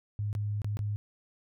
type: tone with dropouts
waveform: sine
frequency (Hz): 103.83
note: G#2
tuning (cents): 0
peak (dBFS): -29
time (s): 0.19-0.96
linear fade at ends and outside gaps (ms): 0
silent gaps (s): 0.329-0.351 / 0.618-0.645 / 0.77-0.791
effects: none